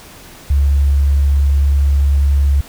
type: tone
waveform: sine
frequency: 70.2 Hz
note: C#2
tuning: 22 cents sharp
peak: -9 dBFS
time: 0.5-2.61 s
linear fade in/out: 5 ms
effects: pink hiss -38 dBFS RMS until 2.68 s